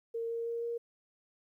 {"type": "tone with pitch steps", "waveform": "sine", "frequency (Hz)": [460, 462.9, 465.9, 468.9], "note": ["A#4", "A#4", "A#4", "A#4"], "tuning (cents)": [-23, -12, -1, 10], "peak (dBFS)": -33, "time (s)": [0.14, 0.78], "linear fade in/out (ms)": 10, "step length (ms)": 160, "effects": ["12-bit"]}